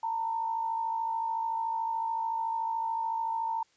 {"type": "tone pair together", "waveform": "sine", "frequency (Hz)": [902.3, 956], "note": ["A5", "A#5"], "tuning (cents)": [43, 43], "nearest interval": "minor second", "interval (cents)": 100, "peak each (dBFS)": [-29, -38], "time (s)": [0.03, 3.63], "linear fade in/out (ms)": 5, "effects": ["white hiss -67 dBFS RMS until 3.76 s", "resampled to 16000 Hz"]}